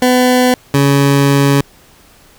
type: tone pair in turn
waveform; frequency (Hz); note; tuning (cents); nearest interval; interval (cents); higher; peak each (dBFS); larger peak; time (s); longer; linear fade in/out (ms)
20% pulse; 251.1 / 140.11; B3 / C#3; +29 / +19; minor seventh; 1010; first; -3; neither; 0.02-0.54 / 0.74-1.61; second; 2
effects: pink hiss -45 dBFS RMS until 2.38 s

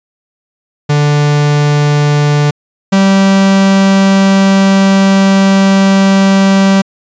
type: tone pair in turn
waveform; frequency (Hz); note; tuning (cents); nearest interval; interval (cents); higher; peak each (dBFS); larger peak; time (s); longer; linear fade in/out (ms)
45% pulse; 146.83 / 194.3; D3 / G3; 0 / -15; perfect fourth; 485; second; -7 / -5; second; 0.89-2.51 / 2.92-6.82; second; 10
effects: resampled to 16000 Hz

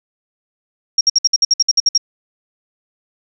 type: tone bursts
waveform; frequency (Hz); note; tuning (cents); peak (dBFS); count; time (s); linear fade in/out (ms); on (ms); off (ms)
sine; 5588; F8; 0; -8; 12; 0.98-1.978; 5; 30; 58
effects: none

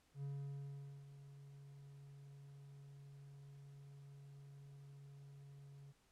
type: tone with ADSR envelope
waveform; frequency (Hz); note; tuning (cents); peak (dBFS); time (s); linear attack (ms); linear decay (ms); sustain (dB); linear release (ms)
triangle; 140; C#3; +18; -40; 0.14-5.93; 89; 820; -13; 26
effects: pink hiss -75 dBFS RMS until 6.11 s + low-pass 11000 Hz 12 dB/octave

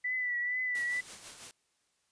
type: tone with vibrato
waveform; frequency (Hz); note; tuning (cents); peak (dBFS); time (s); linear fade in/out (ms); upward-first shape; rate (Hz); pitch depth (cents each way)
sine; 1975.5; B6; 0; -30; 0.04-1.01; 10; triangle; 2.2; 46
type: noise with tremolo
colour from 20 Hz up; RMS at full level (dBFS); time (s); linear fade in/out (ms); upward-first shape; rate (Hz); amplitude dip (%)
white; -45; 0.75-1.51; 0; sine; 6.1; 50
effects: white hiss -75 dBFS RMS until 2.11 s + resampled to 22050 Hz

